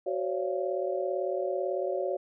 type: tone cluster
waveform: sine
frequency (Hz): 374 / 533 / 571 / 688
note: F#4 / C5 / D5 / F5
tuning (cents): +19 / +32 / -49 / -26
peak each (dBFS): -32 / -34 / -32 / -37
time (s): 0.06-2.17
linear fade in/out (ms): 10
effects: none